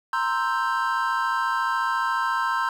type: chord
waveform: triangle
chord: C dominant seventh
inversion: third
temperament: equal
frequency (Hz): 932.3 / 1046.5 / 1318.5 / 1568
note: Bb5 / C6 / E6 / G6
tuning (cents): 0 / 0 / 0 / 0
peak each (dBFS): -26 / -24 / -27 / -26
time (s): 0.13-2.69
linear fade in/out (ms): 2
effects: 9-bit